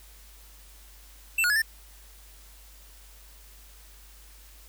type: tone with pitch steps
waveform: square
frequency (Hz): 2671 / 1445 / 1692 / 1788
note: E7 / F#6 / G#6 / A6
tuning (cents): +22 / -41 / +32 / +27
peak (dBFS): -22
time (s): 1.38-1.62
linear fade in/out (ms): 5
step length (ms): 60
effects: added 50 Hz sine -50 dBFS peak until 4.68 s + white hiss -54 dBFS RMS until 4.68 s